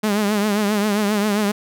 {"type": "tone with vibrato", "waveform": "sawtooth", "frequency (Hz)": 207.7, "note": "G#3", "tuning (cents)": 0, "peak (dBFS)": -13, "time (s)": [0.03, 1.52], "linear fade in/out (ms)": 10, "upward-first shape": "triangle", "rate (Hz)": 7.5, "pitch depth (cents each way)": 86, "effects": []}